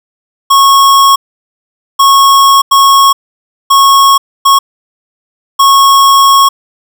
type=tone bursts at uneven times; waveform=square; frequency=1098 Hz; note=C#6; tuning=17 cents flat; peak=-3 dBFS; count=6; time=0.5-1.16 / 1.99-2.62 / 2.71-3.13 / 3.7-4.18 / 4.45-4.59 / 5.59-6.49 s; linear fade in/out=10 ms; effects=none